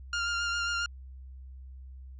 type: tone with vibrato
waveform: sawtooth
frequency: 1400 Hz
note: F6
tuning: 4 cents sharp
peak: -25 dBFS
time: 0.13-0.86 s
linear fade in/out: 2 ms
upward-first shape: sine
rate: 7.4 Hz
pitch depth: 18 cents each way
effects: added 65 Hz sine -43 dBFS peak until 2.19 s + resampled to 16000 Hz